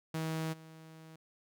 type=tone with level steps; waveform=sawtooth; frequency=160 Hz; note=D#3; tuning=49 cents sharp; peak=-30 / -47 dBFS; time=0.14-1.16 s; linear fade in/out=5 ms; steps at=0.52 s; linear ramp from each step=20 ms; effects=none